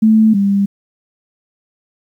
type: tone pair in turn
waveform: sine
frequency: 219 / 199.08 Hz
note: A3 / G3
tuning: -8 / +27 cents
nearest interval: major second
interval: 165 cents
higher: first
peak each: -6 / -10 dBFS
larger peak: first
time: 0.02-0.34 / 0.34-0.66 s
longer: neither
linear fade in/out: 10 ms
effects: 8-bit